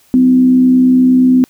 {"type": "tone with frequency modulation", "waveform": "sine", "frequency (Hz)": 255.2, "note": "C4", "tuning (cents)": -43, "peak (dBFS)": -5, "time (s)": [0.14, 1.44], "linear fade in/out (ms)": 0, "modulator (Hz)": 68.6, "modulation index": 0.29, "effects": ["white hiss -50 dBFS RMS until 1.49 s"]}